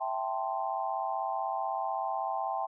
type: chord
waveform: sine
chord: A minor seventh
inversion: second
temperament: equal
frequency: 659.3 / 784 / 880 / 1046.5 Hz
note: E5 / G5 / A5 / C6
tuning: 0 / 0 / 0 / 0 cents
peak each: -37 / -33 / -37 / -37 dBFS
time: 0-2.67 s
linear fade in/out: 20 ms
effects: none